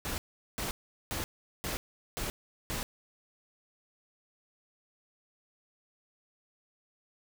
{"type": "noise bursts", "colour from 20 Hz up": "pink", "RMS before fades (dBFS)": -35, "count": 6, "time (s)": [0.05, 2.83], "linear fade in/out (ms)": 0, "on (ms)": 130, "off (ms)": 400, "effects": []}